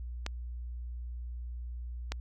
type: clicks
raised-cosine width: 0.2 ms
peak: -17 dBFS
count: 2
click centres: 0.264 / 2.12 s
effects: added 60 Hz sine -37 dBFS peak until 2.2 s